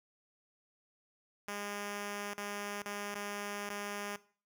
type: tone with dropouts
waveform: 5% pulse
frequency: 204.2 Hz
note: G#3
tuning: 29 cents flat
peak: -27 dBFS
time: 1.48-4.16 s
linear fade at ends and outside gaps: 2 ms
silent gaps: 2.335-2.379 / 2.822-2.858 / 3.143-3.154 / 3.692-3.701 s
effects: noise-tail reverb RT60 0.4 s tail -18 dB re dry